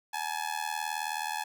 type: tone with amplitude modulation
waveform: sawtooth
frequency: 850 Hz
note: G#5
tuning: 40 cents sharp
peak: -24 dBFS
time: 0.13-1.44 s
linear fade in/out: 10 ms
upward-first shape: sine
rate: 79.1 Hz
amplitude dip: 90%
effects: none